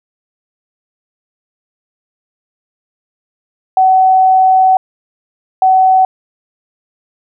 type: tone bursts at uneven times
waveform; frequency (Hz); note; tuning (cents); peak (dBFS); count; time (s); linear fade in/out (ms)
sine; 754; F#5; +32; -5; 2; 3.77-4.77 / 5.62-6.05; 2
effects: none